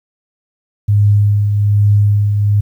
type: tone with tremolo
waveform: sine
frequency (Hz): 103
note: G#2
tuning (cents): -14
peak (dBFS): -6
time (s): 0.88-2.61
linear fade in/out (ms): 10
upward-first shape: triangle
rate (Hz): 1.2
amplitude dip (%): 45
effects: 8-bit